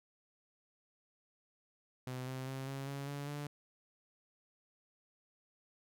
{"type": "tone with pitch steps", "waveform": "sawtooth", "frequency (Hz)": [127.7, 130.53, 133.43, 136.39, 139.42, 142.51, 145.68], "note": ["C3", "C3", "C3", "C#3", "C#3", "C#3", "D3"], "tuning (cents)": [-42, -4, 34, -28, 10, 48, -14], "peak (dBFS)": -36, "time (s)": [2.07, 3.47], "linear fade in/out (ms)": 2, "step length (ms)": 200, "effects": []}